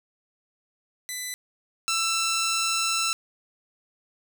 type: tone pair in turn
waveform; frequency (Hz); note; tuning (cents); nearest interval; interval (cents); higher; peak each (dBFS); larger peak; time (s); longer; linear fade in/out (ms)
10% pulse; 2000 / 1334.8; B6 / E6; +21 / +21; perfect fifth; 700; first; -22 / -15; second; 1.09-1.34 / 1.88-3.13; second; 0
effects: none

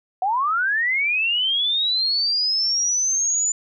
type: linear sweep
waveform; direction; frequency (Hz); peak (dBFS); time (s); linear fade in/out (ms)
sine; up; 716 to 7040; -18; 0.22-3.52; 2
effects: none

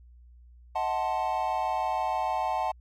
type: chord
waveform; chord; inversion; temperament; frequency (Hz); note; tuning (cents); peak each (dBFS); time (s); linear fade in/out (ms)
triangle; D# diminished seventh; none; equal with one note detuned; 633.5 / 740 / 880 / 1046.5; D#5 / F#5 / A5 / C6; +31 / 0 / 0 / 0; -33 / -28 / -28 / -34; 0.75-2.72; 10
effects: added 60 Hz sine -50 dBFS peak until 2.8 s

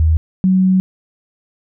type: tone pair in turn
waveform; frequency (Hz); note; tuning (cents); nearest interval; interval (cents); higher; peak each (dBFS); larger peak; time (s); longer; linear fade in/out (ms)
sine; 79.5 / 187.18; D#2 / F#3; +38 / +20; octave + minor third; 1482; second; -9; neither; 0-0.17 / 0.44-0.8; second; 0
effects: none

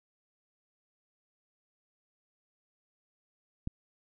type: click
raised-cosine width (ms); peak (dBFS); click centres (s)
5; -21; 3.674
effects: none

